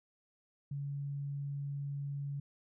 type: tone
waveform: sine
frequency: 141.4 Hz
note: C#3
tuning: 35 cents sharp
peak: -36 dBFS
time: 0.71-2.4 s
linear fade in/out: 5 ms
effects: none